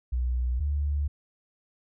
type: tone pair in turn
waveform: sine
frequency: 61.74 / 72.43 Hz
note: B1 / D2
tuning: 0 / -23 cents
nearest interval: minor third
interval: 277 cents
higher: second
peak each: -24 / -24 dBFS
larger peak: neither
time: 0.12-0.6 / 0.6-1.08 s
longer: neither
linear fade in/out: 10 ms
effects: none